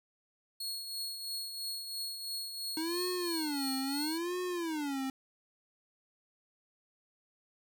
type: tone with tremolo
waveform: sawtooth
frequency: 4326 Hz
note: C#8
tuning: 43 cents flat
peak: -32 dBFS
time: 0.6-4.18 s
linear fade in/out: 5 ms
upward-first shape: triangle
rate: 3 Hz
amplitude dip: 55%
type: tone with vibrato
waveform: square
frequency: 310.5 Hz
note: D#4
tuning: 3 cents flat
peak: -34 dBFS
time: 2.77-5.1 s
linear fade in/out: 2 ms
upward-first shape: sine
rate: 0.76 Hz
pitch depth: 270 cents each way
effects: none